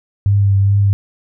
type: tone with vibrato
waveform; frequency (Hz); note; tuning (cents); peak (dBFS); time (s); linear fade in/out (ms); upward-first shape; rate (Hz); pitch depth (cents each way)
sine; 99.5; G2; +26; -9; 0.26-0.93; 0; triangle; 2.4; 28
effects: none